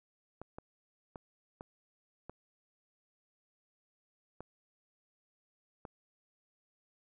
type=clicks; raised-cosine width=1 ms; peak=-30 dBFS; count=7; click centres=0.416 / 0.585 / 1.158 / 1.609 / 2.296 / 4.406 / 5.852 s; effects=none

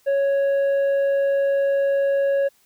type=tone with tanh clipping; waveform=sine; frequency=554.4 Hz; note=C#5; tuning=in tune; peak=-18 dBFS; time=0.06-2.49 s; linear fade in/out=20 ms; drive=5 dB; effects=white hiss -60 dBFS RMS until 2.65 s

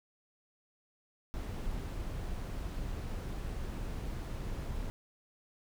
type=noise; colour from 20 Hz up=brown; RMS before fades=-38 dBFS; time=1.34-4.9 s; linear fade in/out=0 ms; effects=none

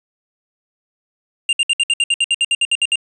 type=tone bursts; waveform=square; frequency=2794 Hz; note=F7; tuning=in tune; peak=-13 dBFS; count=15; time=1.49-2.957 s; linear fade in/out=2 ms; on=39 ms; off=63 ms; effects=resampled to 24000 Hz

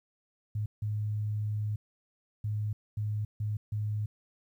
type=tone bursts at uneven times; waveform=sine; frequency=105.8 Hz; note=G#2; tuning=33 cents sharp; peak=-29 dBFS; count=6; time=0.55-0.66 / 0.82-1.76 / 2.44-2.73 / 2.97-3.25 / 3.4-3.57 / 3.72-4.06 s; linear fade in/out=5 ms; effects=11-bit

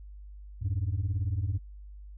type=beating tone pair; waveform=sine; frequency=86.7 / 104.7 Hz; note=F2 / G#2; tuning=-12 / +15 cents; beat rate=18 Hz; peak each=-28 dBFS; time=0.61-1.59 s; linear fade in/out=20 ms; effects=tanh soft clip ceiling -24 dBFS + added 50 Hz sine -43 dBFS peak until 2.17 s

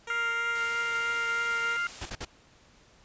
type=tone with vibrato; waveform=10% pulse; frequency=466.2 Hz; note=A#4; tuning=in tune; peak=-29 dBFS; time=0.07-1.77 s; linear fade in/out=5 ms; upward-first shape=triangle; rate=3.1 Hz; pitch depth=16 cents each way
type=harmonic tone; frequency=699 Hz; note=F5; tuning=1 cent sharp; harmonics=2 / 3 / 4; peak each=-28 / -35 / -40 dBFS; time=0.1-1.87 s; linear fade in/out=2 ms
type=noise; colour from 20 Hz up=white; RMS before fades=-43 dBFS; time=0.55-2.1 s; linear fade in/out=5 ms
type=noise bursts; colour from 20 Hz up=pink; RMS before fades=-36 dBFS; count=3; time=2.01-2.25 s; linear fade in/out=5 ms; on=46 ms; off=51 ms
effects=pink hiss -59 dBFS RMS until 3.04 s + resampled to 16000 Hz

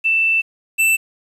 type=tone pair in turn; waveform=sine / square; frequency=2661 / 2661 Hz; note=E7 / E7; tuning=+16 / +16 cents; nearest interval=unison; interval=0 cents; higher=neither; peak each=-13 dBFS; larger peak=neither; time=0.04-0.42 / 0.78-0.97 s; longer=first; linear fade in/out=20 ms; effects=resampled to 32000 Hz + 8-bit

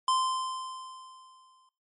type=tone with exponential decay; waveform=square; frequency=1038 Hz; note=C6; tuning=14 cents flat; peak=-23 dBFS; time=0.08-1.69 s; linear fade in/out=2 ms; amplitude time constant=350 ms; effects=noise-tail reverb RT60 0.4 s tail -20 dB re dry + MP3 48 kbps

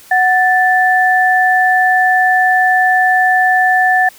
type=tone pair together; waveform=sine; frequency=740 / 1760 Hz; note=F#5 / A6; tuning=0 / 0 cents; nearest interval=octave + minor third; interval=1500 cents; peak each=-11 dBFS; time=0.11-4.09 s; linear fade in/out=5 ms; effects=white hiss -41 dBFS RMS until 4.18 s

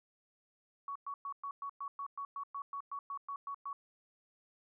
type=tone bursts; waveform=sine; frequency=1120 Hz; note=C#6; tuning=18 cents sharp; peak=-38 dBFS; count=16; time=0.88-3.73 s; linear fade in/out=2 ms; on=75 ms; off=110 ms; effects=none

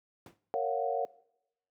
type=noise with exponential decay; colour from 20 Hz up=brown; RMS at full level=-40 dBFS; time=0.26-0.4 s; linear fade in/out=2 ms; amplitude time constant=30 ms
type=chord; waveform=sine; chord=Gb major seventh; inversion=first; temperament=just; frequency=462.5 / 555 / 693.7 / 740 Hz; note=Bb4 / Db5 / F5 / Gb5; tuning=-14 / +2 / -12 / 0 cents; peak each=-34 dBFS; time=0.54-1.05 s; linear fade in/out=0 ms
effects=noise-tail reverb RT60 0.8 s tail -20 dB re dry + high-pass 200 Hz 12 dB/octave

